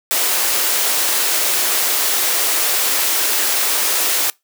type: high-pass noise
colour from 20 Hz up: white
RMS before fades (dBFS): -17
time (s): 0.11-4.3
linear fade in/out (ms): 0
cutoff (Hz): 320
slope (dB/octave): 24
effects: noise-tail reverb RT60 0.2 s tail -24 dB re dry